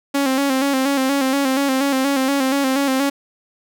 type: tone with vibrato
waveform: sawtooth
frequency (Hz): 271.2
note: C#4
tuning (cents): -38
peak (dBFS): -12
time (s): 0.14-3.1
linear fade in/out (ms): 10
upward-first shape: square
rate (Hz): 4.2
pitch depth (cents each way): 53
effects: none